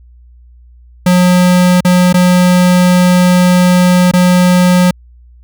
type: tone with dropouts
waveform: square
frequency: 180 Hz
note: F#3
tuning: 47 cents flat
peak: -6 dBFS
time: 1.06-4.91 s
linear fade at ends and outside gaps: 5 ms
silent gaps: 1.807-1.848 / 2.128-2.141 / 4.114-4.135 s
effects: added 60 Hz sine -37 dBFS peak until 5.43 s